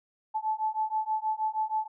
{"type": "beating tone pair", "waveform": "sine", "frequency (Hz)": [866, 872.3], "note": ["A5", "A5"], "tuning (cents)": [-28, -15], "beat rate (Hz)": 6.3, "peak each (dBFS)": -30, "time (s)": [0.34, 1.88], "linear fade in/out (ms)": 20, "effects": []}